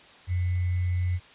sine tone with sample-and-hold, 89.6 Hz, F2, 45 cents sharp, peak -23 dBFS, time 0.27-1.2 s, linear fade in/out 50 ms, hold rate 2100 Hz, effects white hiss -51 dBFS RMS until 1.34 s + resampled to 8000 Hz

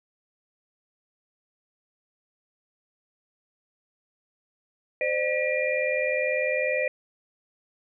sine tone cluster, 519 / 599 / 1939 / 2401 Hz, C5 / D5 / B6 / D7, -14 / +34 / -32 / +38 cents, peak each -27 / -28 / -31 / -29 dBFS, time 5.01-6.88 s, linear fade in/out 2 ms, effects none

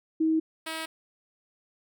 sine / 5% pulse tone pair in turn, 318.8 / 321 Hz, D#4 / E4, +42 / -46 cents, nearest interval unison, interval 12 cents, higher second, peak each -21 dBFS, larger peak neither, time 0.2-0.4 / 0.66-0.86 s, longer neither, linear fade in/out 10 ms, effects none

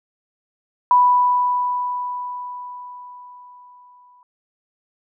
sine tone with exponential decay, 987.8 Hz, B5, in tune, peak -9 dBFS, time 0.91-4.23 s, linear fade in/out 1 ms, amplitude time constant 720 ms, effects none

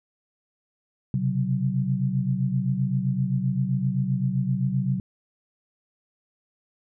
sine tone cluster, 128.6 / 136.3 / 187.6 Hz, C3 / C#3 / F#3, -30 / -29 / +24 cents, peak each -26 dBFS, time 1.14-5 s, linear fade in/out 2 ms, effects none

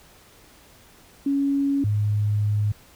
sine tone pair in turn, 278.9 / 104.47 Hz, C#4 / G#2, +11 / +11 cents, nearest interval octave + perfect fourth, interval 1700 cents, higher first, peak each -19 dBFS, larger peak neither, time 1.26-1.84 / 1.84-2.72 s, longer second, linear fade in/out 5 ms, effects pink hiss -52 dBFS RMS until 2.95 s

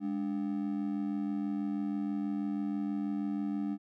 triangle ring-modulated tone, 248.9 Hz, B3, 14 cents sharp, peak -26 dBFS, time 0-3.78 s, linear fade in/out 50 ms, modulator 43.1 Hz, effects none

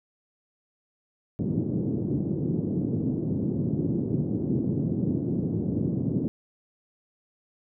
pink band-pass noise, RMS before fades -27 dBFS, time 1.39-6.28 s, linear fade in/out 0 ms, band 120 to 340 Hz, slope 24 dB/octave, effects none

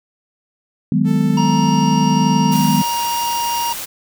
sine chord, G# minor seventh, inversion second, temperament just, 155.74 / 186.89 / 207.7 / 249.2 Hz, D#3 / F#3 / G#3 / B3, +2 / +18 / 0 / +16 cents, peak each -18 dBFS, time 0.92-2.82 s, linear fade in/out 2 ms
sawtooth tone, 441.5 Hz, A4, 6 cents sharp, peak -25 dBFS, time 1.04-2.57 s, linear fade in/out 50 ms
harmonic tone, 942 Hz, A#5, 18 cents sharp, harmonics 1 / 3 / 5 / 6, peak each -18 / -28 / -34 / -30 dBFS, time 1.37-3.73 s, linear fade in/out 5 ms
white noise, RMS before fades -27 dBFS, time 2.51-3.86 s, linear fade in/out 20 ms
effects none

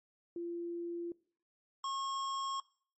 sine / square tone pair in turn, 343.1 / 1086.1 Hz, F4 / C#6, -31 / -36 cents, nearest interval octave + minor sixth, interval 1995 cents, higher second, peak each -37 / -36 dBFS, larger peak second, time 0.36-1.12 / 1.84-2.6 s, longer neither, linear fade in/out 2 ms, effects noise-tail reverb RT60 0.5 s tail -22 dB re dry + MP3 32 kbps

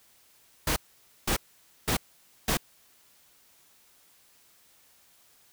pink noise bursts, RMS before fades -26 dBFS, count 4, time 0.67-2.572 s, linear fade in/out 5 ms, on 93 ms, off 510 ms, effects white hiss -61 dBFS RMS until 5.52 s

